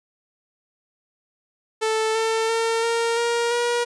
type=tone with pitch steps; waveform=sawtooth; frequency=440 / 447.4 / 455 / 462.7 / 470.5 / 478.4 Hz; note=A4 / A4 / A#4 / A#4 / A#4 / A#4; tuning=0 / +29 / -42 / -13 / +16 / +45 cents; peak=-16 dBFS; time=1.81-3.85 s; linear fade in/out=20 ms; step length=340 ms; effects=resampled to 22050 Hz

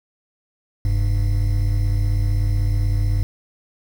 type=tone pair together; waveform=triangle; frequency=44.51 / 100.5 Hz; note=F1 / G2; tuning=+34 / +44 cents; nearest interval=octave + major second; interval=1410 cents; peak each=-17 dBFS; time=0.85-3.23 s; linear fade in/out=0 ms; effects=7-bit

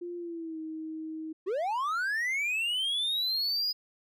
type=tone with pitch glide; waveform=sine; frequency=349.2 to 316.5 Hz; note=F4 to D#4; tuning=0 to +30 cents; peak=-35 dBFS; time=0.01-1.33 s; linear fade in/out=10 ms; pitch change=-170 cents; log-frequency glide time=0.17-0.59 s
type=linear sweep; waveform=triangle; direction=up; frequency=341.6 to 4978 Hz; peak=-26 dBFS; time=1.46-3.73 s; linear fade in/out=20 ms
effects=none

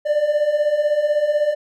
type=beating tone pair; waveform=triangle; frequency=582 / 598 Hz; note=D5 / D5; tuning=-16 / +31 cents; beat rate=16 Hz; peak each=-20 / -15 dBFS; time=0.05-1.55 s; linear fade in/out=20 ms; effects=none

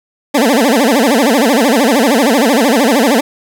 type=tone with vibrato; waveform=20% pulse; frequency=254.1 Hz; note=B3; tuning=49 cents sharp; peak=-3 dBFS; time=0.34-3.21 s; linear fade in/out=10 ms; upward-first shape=sine; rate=13 Hz; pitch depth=270 cents each way; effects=none

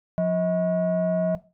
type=tone pair together; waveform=sine; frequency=177.8 / 636.7 Hz; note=F3 / D#5; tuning=+31 / +40 cents; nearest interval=octave + minor seventh; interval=2209 cents; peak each=-21 dBFS; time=0.18-1.35 s; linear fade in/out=0 ms; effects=noise-tail reverb RT60 0.3 s tail -17 dB re dry + tanh soft clip ceiling -17 dBFS

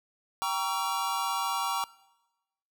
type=chord; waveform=square; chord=G diminished seventh; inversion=none; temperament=just; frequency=784 / 940.8 / 1128.9 / 1354.7 Hz; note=G5 / Bb5 / Db6 / Fb6; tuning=0 / +16 / +31 / +47 cents; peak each=-36 / -33 / -33 / -37 dBFS; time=0.42-1.84 s; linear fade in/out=0 ms; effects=noise-tail reverb RT60 1.0 s tail -21 dB re dry

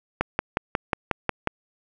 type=click train; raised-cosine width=0.5 ms; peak=-6 dBFS; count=8; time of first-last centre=0.21-1.474 s; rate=5.54 Hz; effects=none

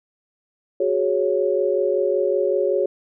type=chord; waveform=sine; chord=F# suspended second; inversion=none; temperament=equal; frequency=370 / 415.3 / 554.4 Hz; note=F#4 / G#4 / C#5; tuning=0 / 0 / 0 cents; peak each=-22 / -22 / -21 dBFS; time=0.8-2.86 s; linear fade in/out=5 ms; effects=none

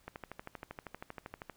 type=click train; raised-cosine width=0.5 ms; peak=-27 dBFS; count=19; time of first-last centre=0.08-1.497 s; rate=12.7 Hz; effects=pink hiss -67 dBFS RMS until 1.56 s

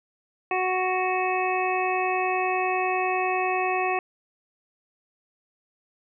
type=harmonic tone; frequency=370 Hz; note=F#4; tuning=in tune; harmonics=1 / 2 / 3 / 5 / 6 / 7; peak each=-28 / -26 / -30 / -34 / -36 / -30 dBFS; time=0.51-3.99 s; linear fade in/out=2 ms; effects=none

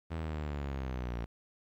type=linear sweep; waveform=sawtooth; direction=down; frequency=82.41 to 56.5 Hz; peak=-31 dBFS; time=0.1-1.26 s; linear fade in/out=20 ms; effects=low-pass 3000 Hz 12 dB/octave + 12-bit

